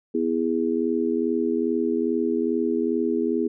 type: harmonic tone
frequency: 82.41 Hz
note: E2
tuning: in tune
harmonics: 3 / 4 / 5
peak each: -25 / -25 / -25 dBFS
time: 0.14-3.48 s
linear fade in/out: 10 ms
effects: none